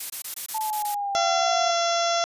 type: noise bursts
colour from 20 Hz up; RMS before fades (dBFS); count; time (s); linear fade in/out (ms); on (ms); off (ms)
blue; -31; 8; 0-0.947; 5; 100; 21
type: linear sweep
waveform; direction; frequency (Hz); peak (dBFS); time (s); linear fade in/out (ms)
sine; down; 880 to 710; -25; 0.54-1.71; 10
type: harmonic tone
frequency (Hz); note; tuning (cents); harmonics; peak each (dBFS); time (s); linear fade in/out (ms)
682; F5; -41; 1 / 2 / 3 / 4 / 5 / 6 / 7 / 8 / 9 / 10; -23 / -28 / -36 / -37 / -31 / -38 / -39 / -32 / -32 / -42; 1.15-2.24; 0
effects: resampled to 32000 Hz